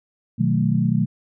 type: chord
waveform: sine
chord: B dominant seventh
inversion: none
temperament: equal with one note detuned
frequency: 124.04 / 155.56 / 185 / 220 Hz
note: B2 / D#3 / F#3 / A3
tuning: +8 / 0 / 0 / 0 cents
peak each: -22 dBFS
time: 0.38-1.06 s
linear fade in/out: 20 ms
effects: none